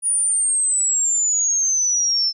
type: exponential sweep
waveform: sine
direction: down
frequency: 9700 to 5290 Hz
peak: -16 dBFS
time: 0.02-2.33 s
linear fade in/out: 50 ms
effects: none